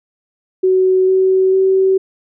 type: tone with pitch steps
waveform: sine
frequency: 374 / 377.7 / 381.4 Hz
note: F#4 / F#4 / G4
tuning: +19 / +36 / -47 cents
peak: -9 dBFS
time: 0.63-1.98 s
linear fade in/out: 10 ms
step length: 450 ms
effects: none